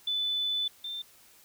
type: tone pair in turn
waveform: sine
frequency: 3497 / 3575 Hz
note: A7 / A7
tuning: -11 / +27 cents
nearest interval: unison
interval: 38 cents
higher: second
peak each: -27 / -34 dBFS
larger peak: first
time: 0.07-0.68 / 0.84-1.02 s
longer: first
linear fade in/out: 5 ms
effects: white hiss -58 dBFS RMS until 1.44 s